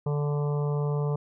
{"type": "harmonic tone", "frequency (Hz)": 146.2, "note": "D3", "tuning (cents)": -7, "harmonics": [1, 3, 4, 5, 6, 7, 8], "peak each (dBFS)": [-25, -32, -40, -44, -43, -43, -46], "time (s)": [0.06, 1.16], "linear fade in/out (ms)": 5, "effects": []}